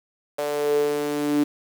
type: tone with high-pass filter sweep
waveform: sawtooth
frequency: 146.83 Hz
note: D3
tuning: in tune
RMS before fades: -23 dBFS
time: 0.38-1.44 s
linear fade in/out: 10 ms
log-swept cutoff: 540 to 300 Hz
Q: 8.9
effects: 7-bit